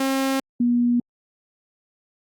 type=tone pair in turn; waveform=sawtooth / sine; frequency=268.4 / 241 Hz; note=C4 / B3; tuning=+44 / -42 cents; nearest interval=major second; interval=186 cents; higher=first; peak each=-16 dBFS; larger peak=neither; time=0-0.4 / 0.6-1 s; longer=neither; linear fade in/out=5 ms; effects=Opus 48 kbps